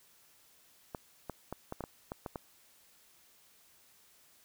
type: clicks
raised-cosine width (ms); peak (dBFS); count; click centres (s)
1; -24; 9; 0.948 / 1.297 / 1.526 / 1.724 / 1.807 / 1.839 / 2.119 / 2.262 / 2.358
effects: white hiss -64 dBFS RMS until 4.44 s